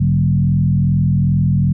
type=tone with frequency modulation; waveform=sine; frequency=141.3 Hz; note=C#3; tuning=34 cents sharp; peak=-11 dBFS; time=0-1.73 s; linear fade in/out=10 ms; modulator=42.5 Hz; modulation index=1.2; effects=none